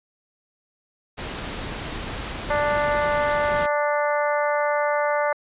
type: noise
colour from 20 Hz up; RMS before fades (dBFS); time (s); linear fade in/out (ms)
pink; -31; 1.17-3.67; 20
type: harmonic tone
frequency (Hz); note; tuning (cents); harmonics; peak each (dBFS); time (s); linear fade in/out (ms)
294; D4; +2; 2 / 3 / 4 / 5 / 6 / 7; -22 / -26 / -28 / -30 / -32 / -33; 2.5-5.33; 5
effects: resampled to 8000 Hz